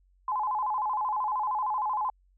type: tone with vibrato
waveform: sine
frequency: 932.3 Hz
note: A#5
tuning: in tune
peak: -26 dBFS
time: 0.28-2.1 s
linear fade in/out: 2 ms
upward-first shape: square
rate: 13 Hz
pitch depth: 160 cents each way
effects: added 46 Hz sine -61 dBFS peak until 2.37 s

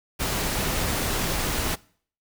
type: noise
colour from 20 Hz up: pink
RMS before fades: -26 dBFS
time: 0.19-1.76 s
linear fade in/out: 20 ms
effects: noise-tail reverb RT60 0.5 s tail -22 dB re dry

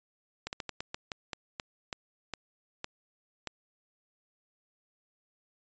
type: slowing click train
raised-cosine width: 0.2 ms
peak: -18 dBFS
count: 13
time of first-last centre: 0.47-3.473 s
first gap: 59 ms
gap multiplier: 1.24
effects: resampled to 16000 Hz

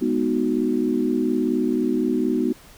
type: chord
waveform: sine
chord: G# minor seventh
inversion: none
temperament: equal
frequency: 207.7 / 246.9 / 311.1 / 370 Hz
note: G#3 / B3 / D#4 / F#4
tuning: 0 / 0 / 0 / 0 cents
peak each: -28 / -22 / -24 / -25 dBFS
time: 0.01-2.53 s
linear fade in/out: 10 ms
effects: pink hiss -48 dBFS RMS until 2.77 s

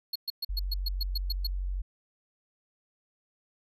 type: tone bursts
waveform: square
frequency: 4329 Hz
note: C#8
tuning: 42 cents flat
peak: -30 dBFS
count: 10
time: 0.13-1.47 s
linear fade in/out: 5 ms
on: 26 ms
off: 120 ms
type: tone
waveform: sine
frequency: 46.25 Hz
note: F#1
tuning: in tune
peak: -29 dBFS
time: 0.49-1.82 s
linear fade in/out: 10 ms
effects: none

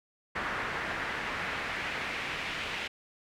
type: noise with band-pass filter sweep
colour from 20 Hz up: brown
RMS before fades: -35 dBFS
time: 0.35-2.88 s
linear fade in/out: 10 ms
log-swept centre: 1600 to 2600 Hz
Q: 1.8
effects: none

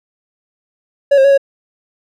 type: tone with pitch steps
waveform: triangle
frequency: 563 / 536 / 557 / 552 Hz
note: C#5 / C5 / C#5 / C#5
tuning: +27 / +42 / +8 / -7 cents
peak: -4 dBFS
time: 1.11-1.378 s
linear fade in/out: 10 ms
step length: 67 ms
effects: none

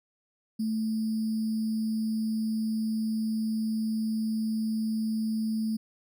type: tone with sample-and-hold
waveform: sine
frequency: 220 Hz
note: A3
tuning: in tune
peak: -26 dBFS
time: 0.59-5.77 s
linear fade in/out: 10 ms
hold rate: 4900 Hz
effects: none

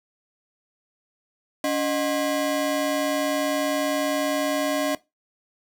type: ring-modulated tone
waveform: 35% pulse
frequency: 450 Hz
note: A4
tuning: 39 cents sharp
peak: -17 dBFS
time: 1.64-4.95 s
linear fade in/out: 2 ms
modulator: 165 Hz
effects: noise-tail reverb RT60 0.2 s tail -19 dB re dry

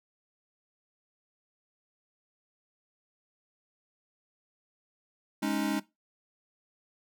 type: chord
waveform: square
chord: Ab suspended fourth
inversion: none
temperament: equal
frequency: 207.7 / 277.2 / 311.1 Hz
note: Ab3 / Db4 / Eb4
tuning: 0 / 0 / 0 cents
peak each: -33 dBFS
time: 5.42-5.8 s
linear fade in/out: 10 ms
effects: noise-tail reverb RT60 0.2 s tail -18 dB re dry

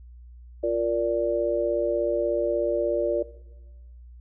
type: harmonic tone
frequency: 116.54 Hz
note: A#2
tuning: in tune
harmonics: 3 / 4 / 5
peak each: -27 / -28 / -24 dBFS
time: 0.63-3.23 s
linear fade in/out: 10 ms
effects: noise-tail reverb RT60 1.0 s tail -17 dB re dry + added 60 Hz sine -43 dBFS peak until 4.2 s

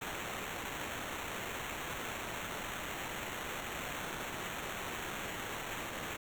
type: noise with sample-and-hold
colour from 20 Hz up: blue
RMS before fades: -41 dBFS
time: 0.01-6.17 s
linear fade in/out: 10 ms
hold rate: 4900 Hz
effects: none

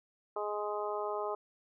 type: harmonic tone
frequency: 208.5 Hz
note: G#3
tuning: 7 cents sharp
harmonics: 2 / 3 / 4 / 5 / 6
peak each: -37 / -39 / -40 / -41 / -42 dBFS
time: 0.36-1.35 s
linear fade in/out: 5 ms
effects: none

